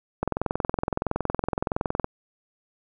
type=click train; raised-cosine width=1 ms; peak=-10 dBFS; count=40; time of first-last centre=0.23-2.044 s; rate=21.5 Hz; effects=none